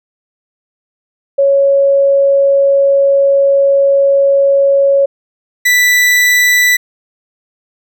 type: tone pair in turn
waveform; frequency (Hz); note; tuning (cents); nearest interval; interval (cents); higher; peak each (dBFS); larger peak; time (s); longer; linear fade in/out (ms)
sine / 40% pulse; 554.4 / 1975.7; C#5 / B6; 0 / 0; octave + minor seventh; 2200; second; -6; neither; 1.38-5.06 / 5.65-6.77; first; 10
effects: none